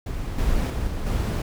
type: noise with level steps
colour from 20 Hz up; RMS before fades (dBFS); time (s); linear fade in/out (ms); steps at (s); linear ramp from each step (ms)
brown; -29 / -22 / -26 / -28 / -23; 0.06-1.42; 5; 0.38 / 0.7 / 0.87 / 1.06; 5
effects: none